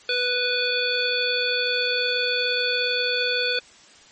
harmonic tone, 493.9 Hz, B4, in tune, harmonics 1 / 3 / 5 / 7 / 9, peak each -27 / -27 / -27 / -27 / -27 dBFS, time 0.09-3.59 s, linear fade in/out 2 ms, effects white hiss -50 dBFS RMS until 4.11 s + MP3 32 kbps

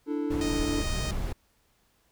triangle chord, D suspended second, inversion none, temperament equal, 293.7 / 329.6 / 440 Hz, D4 / E4 / A4, 0 / 0 / 0 cents, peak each -27 / -32 / -33 dBFS, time 0.06-0.84 s, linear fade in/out 50 ms
brown noise, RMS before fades -31 dBFS, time 0.3-1.33 s, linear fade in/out 10 ms
5% pulse tone, 622.3 Hz, D#5, in tune, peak -23 dBFS, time 0.41-1.11 s, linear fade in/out 2 ms
effects pink hiss -68 dBFS RMS until 2.11 s

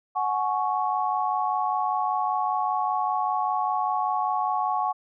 sine chord, F# suspended second, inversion none, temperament equal with one note detuned, 740 / 845.1 / 1108.7 Hz, F#5 / G#5 / C#6, 0 / +30 / 0 cents, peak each -27 dBFS, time 0.15-4.93 s, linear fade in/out 20 ms, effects none

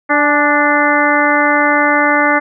harmonic tone with a mistuned harmonic, 293.7 Hz, D4, in tune, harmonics 1 / 2 / 3 / 4 / 5 / 6 / 7, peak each -17 / -17 / -17 / -17 / -17 / -17 / -17 dBFS, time 0.09-2.4 s, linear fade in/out 20 ms, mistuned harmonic 3, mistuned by -39 cents, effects none

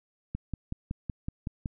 click train, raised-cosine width 5 ms, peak -20 dBFS, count 8, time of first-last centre 0.35-1.658 s, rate 5.35 Hz, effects none

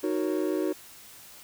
triangle chord, D# minor seventh, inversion none, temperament equal, 311.1 / 370 / 466.2 / 554.4 Hz, D#4 / F#4 / A#4 / C#5, 0 / 0 / 0 / 0 cents, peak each -27 / -27 / -33 / -33 dBFS, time 0.03-0.73 s, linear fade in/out 10 ms, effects white hiss -49 dBFS RMS until 1.43 s

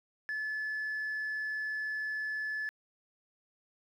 sine tone, 1727 Hz, A6, 33 cents flat, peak -31 dBFS, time 0.29-2.69 s, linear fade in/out 0 ms, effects tanh soft clip ceiling -31 dBFS + 11-bit

